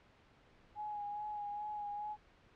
sine tone with vibrato, 832 Hz, G#5, 3 cents sharp, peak -39 dBFS, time 0.75-2.17 s, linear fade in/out 50 ms, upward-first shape sine, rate 2.4 Hz, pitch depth 26 cents each way, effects pink hiss -65 dBFS RMS until 2.55 s + low-pass 3000 Hz 12 dB/octave

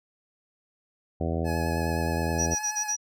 harmonic tone, 82.41 Hz, E2, in tune, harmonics 1 / 2 / 3 / 4 / 5 / 6 / 7 / 8 / 9, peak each -29 / -32 / -34 / -35 / -36 / -37 / -37 / -38 / -39 dBFS, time 1.2-2.55 s, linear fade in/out 10 ms
25% pulse tone with vibrato, 847 Hz, G#5, 34 cents sharp, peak -29 dBFS, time 1.44-2.96 s, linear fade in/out 50 ms, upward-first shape triangle, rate 9.5 Hz, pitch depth 24 cents each way
sine tone bursts, 5800 Hz, F#8, 35 cents flat, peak -25 dBFS, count 5, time 2.38-2.966 s, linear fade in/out 20 ms, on 90 ms, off 34 ms
effects none

